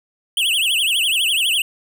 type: tone with vibrato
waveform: square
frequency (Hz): 2966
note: F#7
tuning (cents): +4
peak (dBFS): -16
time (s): 0.37-1.62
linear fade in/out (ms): 2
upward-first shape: triangle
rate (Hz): 12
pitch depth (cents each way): 260
effects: none